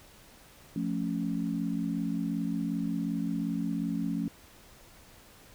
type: chord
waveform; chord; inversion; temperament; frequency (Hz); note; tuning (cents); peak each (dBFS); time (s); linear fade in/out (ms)
sine; F augmented; none; equal; 174.61 / 220 / 277.2; F3 / A3 / C#4; 0 / 0 / 0; -33; 0.76-4.28; 2
effects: pink hiss -55 dBFS RMS until 5.54 s